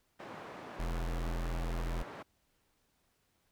white band-pass noise, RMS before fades -47 dBFS, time 0.19-2.23 s, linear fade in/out 10 ms, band 140 to 1100 Hz, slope 12 dB/octave
square tone, 42.06 Hz, E1, 36 cents sharp, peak -34 dBFS, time 0.79-2.03 s, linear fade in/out 10 ms
effects pink hiss -75 dBFS RMS until 3.51 s

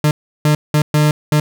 40% pulse tone bursts at uneven times, 150.5 Hz, D3, 43 cents sharp, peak -9 dBFS, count 5, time 0.04-0.11 / 0.45-0.55 / 0.74-0.82 / 0.94-1.11 / 1.32-1.4 s, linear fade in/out 2 ms, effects none

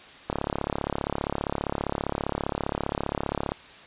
click train, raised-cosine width 1 ms, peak -12 dBFS, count 114, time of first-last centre 0.3-3.519 s, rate 35.1 Hz, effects white hiss -47 dBFS RMS until 3.86 s + resampled to 8000 Hz

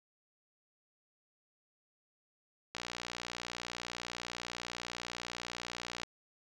click train, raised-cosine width 0.2 ms, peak -21 dBFS, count 198, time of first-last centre 2.75-6.033 s, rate 60 Hz, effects none

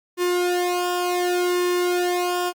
sawtooth tone with flanger, 356.3 Hz, F4, 35 cents sharp, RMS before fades -22 dBFS, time 0.17-2.53 s, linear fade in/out 50 ms, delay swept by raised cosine 1.5 to 2.33 ms, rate 0.67 Hz, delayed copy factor -0.9, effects Opus 48 kbps

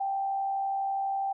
sine tone with frequency modulation, 784 Hz, G5, in tune, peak -27 dBFS, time 0-1.33 s, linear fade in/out 10 ms, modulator 72.2 Hz, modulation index 0.26, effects none

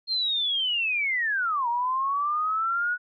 sine linear two-way sweep, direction down then up, 4242 to 932.3 to 1475 Hz, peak -23 dBFS, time 0.07-2.98 s, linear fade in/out 50 ms, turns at 1.68 s, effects none

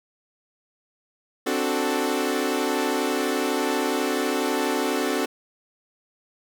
sawtooth chord, D dominant seventh, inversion third, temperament equal, 261.6 / 293.7 / 370 / 440 Hz, C4 / D4 / F#4 / A4, 0 / 0 / 0 / 0 cents, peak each -24 dBFS, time 1.46-5.26 s, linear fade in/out 10 ms, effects none

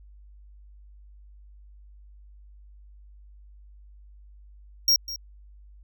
square tone with echo, 5588 Hz, F8, in tune, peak -17 dBFS, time 4.88-4.96 s, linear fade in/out 2 ms, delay 200 ms, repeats 1, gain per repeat -15 dB, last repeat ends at 5.16 s, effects added 50 Hz sine -47 dBFS peak until 5.83 s

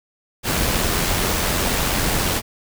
pink noise with amplitude modulation, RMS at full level -19 dBFS, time 0.43-2.42 s, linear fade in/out 50 ms, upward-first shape sine, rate 89.5 Hz, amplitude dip 30%, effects none

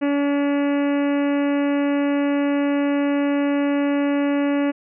harmonic tone, 284.9 Hz, C#4, 48 cents sharp, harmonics 1 / 2 / 3 / 4 / 5 / 6 / 7 / 8 / 9 / 10, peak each -18 / -25 / -34 / -36 / -38 / -37 / -38 / -40 / -41 / -43 dBFS, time 0.01-4.72 s, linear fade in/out 20 ms, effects none

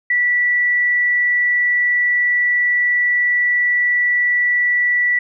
sine tone, 1957 Hz, B6, 16 cents flat, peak -13 dBFS, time 0.1-5.19 s, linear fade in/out 5 ms, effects none

